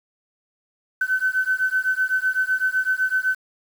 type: beating tone pair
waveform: sine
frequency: 1516 / 1523.9 Hz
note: F#6 / G6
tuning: +42 / -49 cents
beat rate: 7.9 Hz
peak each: -22 dBFS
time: 1.01-3.35 s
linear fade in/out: 5 ms
effects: 7-bit